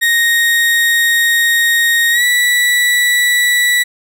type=tone with pitch glide; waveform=35% pulse; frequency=1864.7 to 1954 Hz; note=A#6 to B6; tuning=0 to -19 cents; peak=-8 dBFS; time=0.01-3.84 s; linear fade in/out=20 ms; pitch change=+81 cents; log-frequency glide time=2.11-2.23 s; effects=none